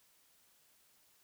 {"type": "silence", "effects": ["white hiss -69 dBFS RMS until 1.23 s"]}